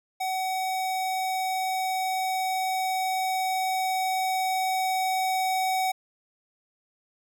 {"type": "tone with level ramp", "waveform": "square", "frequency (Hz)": 753, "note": "F#5", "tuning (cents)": 30, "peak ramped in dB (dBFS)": [-27, -24], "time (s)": [0.2, 5.92], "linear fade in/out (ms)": 10, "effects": []}